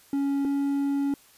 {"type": "tone pair in turn", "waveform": "triangle", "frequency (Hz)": [278.9, 280.2], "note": ["C#4", "C#4"], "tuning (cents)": [11, 19], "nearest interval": "unison", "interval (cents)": 8, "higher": "second", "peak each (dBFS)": -21, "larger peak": "neither", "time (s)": [[0.13, 0.45], [0.45, 1.14]], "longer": "second", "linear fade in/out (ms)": 2, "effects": ["white hiss -56 dBFS RMS until 1.37 s", "resampled to 32000 Hz"]}